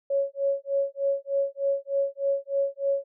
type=tone with tremolo; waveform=sine; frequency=554.4 Hz; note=C#5; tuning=in tune; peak=-20 dBFS; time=0.1-3.04 s; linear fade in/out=5 ms; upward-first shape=sine; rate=3.3 Hz; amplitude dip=100%; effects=none